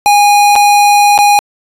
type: tone with dropouts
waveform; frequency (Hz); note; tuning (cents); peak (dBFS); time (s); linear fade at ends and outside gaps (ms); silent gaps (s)
square; 821; G#5; -20; -5; 0.06-1.39; 0; 0.555-0.561 / 1.178-1.188
effects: resampled to 32000 Hz